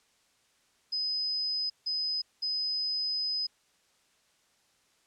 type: tone bursts at uneven times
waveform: sine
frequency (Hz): 5030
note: D#8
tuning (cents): +18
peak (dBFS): -28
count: 3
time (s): 0.92-1.7 / 1.86-2.22 / 2.42-3.47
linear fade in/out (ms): 10
effects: white hiss -68 dBFS RMS until 5.06 s + low-pass 8000 Hz 12 dB/octave